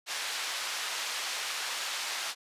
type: band-pass noise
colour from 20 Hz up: white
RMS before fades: -35 dBFS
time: 0.06-2.35 s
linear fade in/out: 50 ms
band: 790 to 5100 Hz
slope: 12 dB/octave
effects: resampled to 32000 Hz